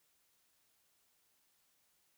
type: silence
effects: white hiss -75 dBFS RMS until 2.17 s